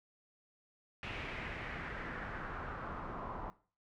pink noise with low-pass filter sweep, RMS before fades -43 dBFS, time 1.03-3.5 s, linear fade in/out 0 ms, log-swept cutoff 2600 to 1000 Hz, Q 2.7, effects noise-tail reverb RT60 0.4 s tail -18 dB re dry

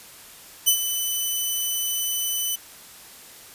5% pulse tone with ADSR envelope, 3004 Hz, F#7, 26 cents sharp, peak -4 dBFS, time 0.66-2.56 s, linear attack 21 ms, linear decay 83 ms, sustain -10 dB, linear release 10 ms, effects white hiss -45 dBFS RMS until 3.54 s + resampled to 32000 Hz

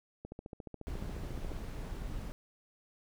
click train, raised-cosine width 2 ms, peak -30 dBFS, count 19, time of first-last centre 0.25-1.518 s, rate 14.2 Hz
brown noise, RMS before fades -40 dBFS, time 0.87-2.32 s, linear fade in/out 0 ms
effects none

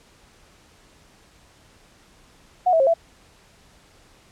sine tone with pitch steps, 729 / 651 / 538 / 666 Hz, F#5 / E5 / C5 / E5, -26 / -22 / +48 / +18 cents, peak -14 dBFS, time 2.66-2.94 s, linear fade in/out 10 ms, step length 70 ms, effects pink hiss -54 dBFS RMS until 4.31 s + low-pass 9000 Hz 12 dB/octave

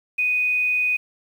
sine tone with quantisation, 2489 Hz, D#7, in tune, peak -18 dBFS, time 0.18-0.97 s, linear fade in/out 10 ms, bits 8, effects none

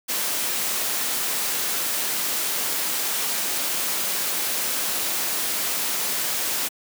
white noise, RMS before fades -25 dBFS, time 0.08-6.69 s, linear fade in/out 20 ms, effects high-pass 200 Hz 12 dB/octave

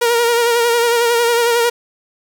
sawtooth tone with vibrato, 470.9 Hz, A#4, 18 cents sharp, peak -8 dBFS, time 0.01-1.7 s, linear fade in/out 10 ms, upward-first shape sine, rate 11 Hz, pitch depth 37 cents each way, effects 7-bit

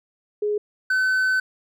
sine / triangle tone pair in turn, 417.5 / 1519.1 Hz, G#4 / F#6, +9 / +45 cents, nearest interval octave + minor seventh, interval 2236 cents, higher second, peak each -20 / -16 dBFS, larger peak second, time 0.42-0.58 / 0.9-1.4 s, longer second, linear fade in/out 5 ms, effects none

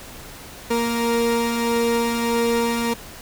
30% pulse tone pair together, 233.1 / 467.8 Hz, A#3 / A#4, 0 / +6 cents, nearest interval octave, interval 1206 cents, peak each -19 dBFS, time 0.7-2.94 s, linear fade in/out 10 ms, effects pink hiss -39 dBFS RMS until 3.21 s

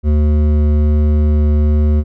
triangle tone with hard clipping, 74.9 Hz, D2, 35 cents sharp, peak -11 dBFS, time 0.03-2.04 s, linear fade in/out 50 ms, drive 15 dB, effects none

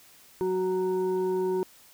sine tone with frequency modulation, 371.6 Hz, F#4, 7 cents sharp, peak -24 dBFS, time 0.41-1.63 s, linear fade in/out 0 ms, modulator 556 Hz, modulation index 0.53, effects white hiss -55 dBFS RMS until 1.93 s

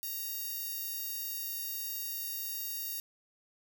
10% pulse tone with high-pass filter, 932.3 Hz, A#5, in tune, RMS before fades -38 dBFS, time 0.03-3 s, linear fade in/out 0 ms, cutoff 11000 Hz, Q 0.6, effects none

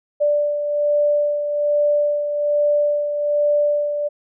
sine beating tone pair, 587.3 / 588.5 Hz, D5 / D5, 0 / +3 cents, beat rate 1.2 Hz, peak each -16 / -25 dBFS, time 0.2-4.09 s, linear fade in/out 20 ms, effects none

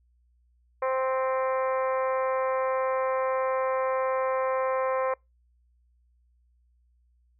harmonic tone, 261.6 Hz, C4, in tune, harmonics 2 / 3 / 4 / 5 / 6 / 7 / 8 / 9, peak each -26 / -36 / -30 / -38 / -44 / -42 / -44 / -47 dBFS, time 0.82-5.14 s, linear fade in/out 5 ms, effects noise-tail reverb RT60 0.2 s tail -26 dB re dry + added 60 Hz sine -62 dBFS peak until 7.39 s

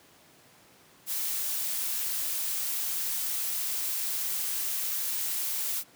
blue noise, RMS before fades -31 dBFS, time 1.06-5.84 s, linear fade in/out 50 ms, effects pink hiss -57 dBFS RMS until 5.95 s + high-pass 150 Hz 12 dB/octave

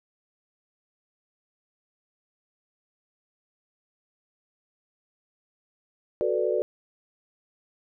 sine chord, B minor seventh, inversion second, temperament equal, 370 / 440 / 493.9 / 587.3 Hz, F#4 / A4 / B4 / D5, 0 / 0 / 0 / 0 cents, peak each -28 dBFS, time 6.21-6.62 s, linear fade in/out 0 ms, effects none

